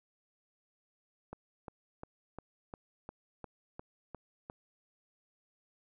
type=click train; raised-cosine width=1 ms; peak=-29 dBFS; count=10; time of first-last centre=1.33-4.499 s; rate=2.84 Hz; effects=none